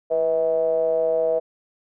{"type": "ring-modulated tone", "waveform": "triangle", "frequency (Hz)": 77.1, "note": "D#2", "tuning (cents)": -15, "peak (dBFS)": -13, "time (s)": [0.1, 1.4], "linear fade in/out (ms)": 20, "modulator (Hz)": 567, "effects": []}